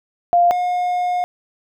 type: tone pair in turn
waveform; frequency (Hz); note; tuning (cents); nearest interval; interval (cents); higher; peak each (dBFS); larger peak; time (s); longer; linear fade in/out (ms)
sine / triangle; 698.5 / 717.3; F5 / F5; 0 / +46; unison; 46; second; -10 / -15; first; 0.33-0.51 / 0.51-1.24; second; 0
effects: none